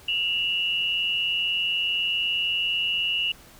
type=tone pair together; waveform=sine; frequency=2719 / 2899 Hz; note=F7 / F#7; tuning=-47 / -36 cents; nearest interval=minor second; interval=111 cents; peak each=-27 / -24 dBFS; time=0.08-3.32 s; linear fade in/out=5 ms; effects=pink hiss -50 dBFS RMS until 3.59 s